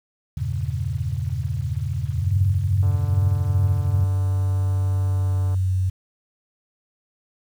sine chord, E diminished seventh, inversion none, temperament equal, 82.41 / 98 / 116.54 / 138.59 Hz, E2 / G2 / Bb2 / Db3, 0 / 0 / 0 / 0 cents, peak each -28 dBFS, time 0.37-4.04 s, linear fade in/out 5 ms
sine tone with pitch glide, 95.5 to 93.43 Hz, G2 to F#2, -45 to +17 cents, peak -18 dBFS, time 2.18-5.9 s, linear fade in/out 10 ms, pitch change -38 cents, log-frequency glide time 5.06-5.71 s
click train, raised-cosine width 1 ms, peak -27 dBFS, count 400, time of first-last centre 2.83-5.544 s, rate 147 Hz
effects 8-bit

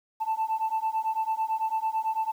sine beating tone pair, 879 / 888 Hz, A5 / A5, -2 / +16 cents, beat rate 9 Hz, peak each -27 dBFS, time 0.2-2.32 s, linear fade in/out 20 ms, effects tanh soft clip ceiling -21 dBFS + 9-bit

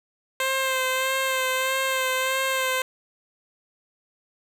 10% pulse tone with vibrato, 524 Hz, C5, 2 cents sharp, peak -14 dBFS, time 0.4-2.82 s, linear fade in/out 2 ms, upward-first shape sine, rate 1.6 Hz, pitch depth 24 cents each way, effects none

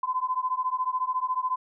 sine beating tone pair, 1013 / 1027 Hz, B5 / C6, +44 / -33 cents, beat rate 14 Hz, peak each -28 dBFS, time 0.03-1.56 s, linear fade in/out 5 ms, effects none

